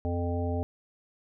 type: harmonic tone with a mistuned harmonic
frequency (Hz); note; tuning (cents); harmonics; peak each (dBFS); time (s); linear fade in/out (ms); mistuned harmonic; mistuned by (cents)
87; F2; -6; 1 / 3 / 5 / 7 / 9; -29 / -34 / -36 / -37 / -39; 0.05-0.63; 0; 3; -30
effects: none